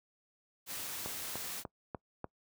white noise, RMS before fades -41 dBFS, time 0.66-1.64 s, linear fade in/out 50 ms
click train, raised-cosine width 1 ms, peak -25 dBFS, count 5, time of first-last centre 1.06-2.243 s, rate 3.38 Hz
effects noise-tail reverb RT60 0.1 s tail -24 dB re dry + high-pass 60 Hz 12 dB/octave

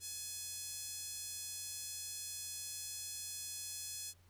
5% pulse tone with high-pass filter, 847 Hz, G#5, 34 cents sharp, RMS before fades -45 dBFS, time 0-4.14 s, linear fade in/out 50 ms, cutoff 4600 Hz, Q 0.68, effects added 89 Hz sine -64 dBFS peak until 4.29 s + pink hiss -71 dBFS RMS until 4.29 s

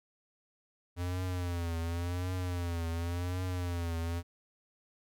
square tone with vibrato, 87.31 Hz, F2, in tune, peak -33 dBFS, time 0.96-4.23 s, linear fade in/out 50 ms, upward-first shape triangle, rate 0.91 Hz, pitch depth 100 cents each way, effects none

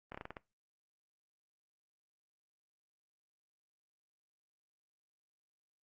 slowing click train, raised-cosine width 0.5 ms, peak -28 dBFS, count 7, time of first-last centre 0.12-0.368 s, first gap 25 ms, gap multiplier 1.2, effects noise-tail reverb RT60 0.2 s tail -20 dB re dry + Opus 32 kbps

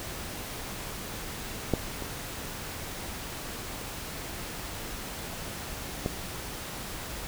clicks, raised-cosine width 2 ms, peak -9 / -22 / -15 dBFS, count 3, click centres 1.737 / 2.023 / 6.061 s, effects pink hiss -38 dBFS RMS until 7.27 s

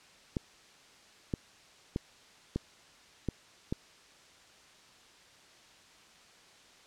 clicks, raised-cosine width 3 ms, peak -18 dBFS, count 6, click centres 0.368 / 1.338 / 1.961 / 2.56 / 3.287 / 3.725 s, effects white hiss -58 dBFS RMS until 6.86 s + low-pass 6000 Hz 12 dB/octave

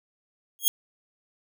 5% pulse tone with exponential growth, 3272 Hz, G#7, 26 cents flat, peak -5 dBFS, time 0.59-0.68 s, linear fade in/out 0 ms, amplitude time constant 19 ms, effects none

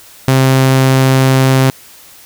sawtooth tone, 132.2 Hz, C3, 18 cents sharp, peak -3 dBFS, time 0.28-1.7 s, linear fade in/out 0 ms, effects white hiss -39 dBFS RMS until 2.25 s

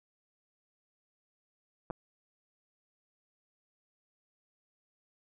clicks, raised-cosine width 1 ms, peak -24 dBFS, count 2, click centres 1.902 / 1.908 s, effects none

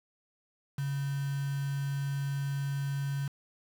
sine tone with quantisation, 139.6 Hz, C#3, 13 cents sharp, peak -30 dBFS, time 0.78-3.28 s, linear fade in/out 5 ms, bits 7, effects none

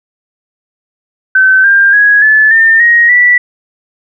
sine tone with pitch steps, 1532 / 1596.1 / 1663 / 1732.6 / 1805.1 / 1880.7 / 1959.4 Hz, G6 / G6 / G#6 / A6 / A6 / A#6 / B6, -40 / +31 / +2 / -27 / +44 / +15 / -14 cents, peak -3 dBFS, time 1.35-3.38 s, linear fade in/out 5 ms, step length 290 ms, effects none

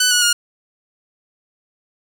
10% pulse tone with pitch steps, 1500 / 1462.4 / 1425.7 Hz, F#6 / F#6 / F6, +23 / -21 / +35 cents, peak -4 dBFS, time 0-0.33 s, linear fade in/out 5 ms, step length 110 ms, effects none

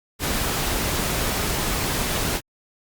pink noise, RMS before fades -24 dBFS, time 0.19-2.41 s, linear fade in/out 50 ms, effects Opus 48 kbps

